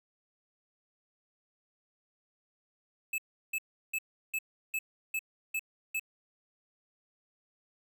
square tone bursts, 2607 Hz, E7, 20 cents flat, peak -31 dBFS, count 8, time 3.13-5.996 s, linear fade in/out 5 ms, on 52 ms, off 350 ms, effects none

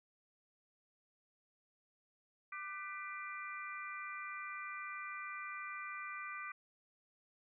harmonic tone with a mistuned harmonic, 396.4 Hz, G4, 19 cents sharp, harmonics 3 / 4 / 5 / 6, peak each -46 / -50 / -48 / -49 dBFS, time 2.52-6.52 s, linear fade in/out 5 ms, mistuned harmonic 4, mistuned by -78 cents, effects none

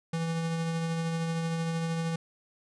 square tone with tremolo, 164.81 Hz, E3, in tune, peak -28 dBFS, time 0.13-2.16 s, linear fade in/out 5 ms, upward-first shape triangle, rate 13 Hz, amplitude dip 30%, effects resampled to 22050 Hz

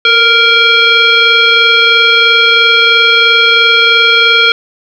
sine tone with frequency modulation, 2336 Hz, D7, 10 cents flat, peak -4 dBFS, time 0.05-4.52 s, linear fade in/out 2 ms, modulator 939 Hz, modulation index 1.5, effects 7-bit

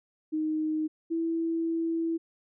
sine tone pair in turn, 311.1 / 329.6 Hz, D#4 / E4, 0 / 0 cents, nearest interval minor second, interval 100 cents, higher second, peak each -26 dBFS, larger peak neither, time 0.32-0.88 / 1.1-2.18 s, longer second, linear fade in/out 20 ms, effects none

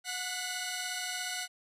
10% pulse tone cluster, 729 / 1475 / 2008 Hz, F#5 / F#6 / B6, -26 / -6 / +28 cents, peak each -30 / -30 / -30 dBFS, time 0.04-1.48 s, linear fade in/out 50 ms, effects low-pass 11000 Hz 12 dB/octave

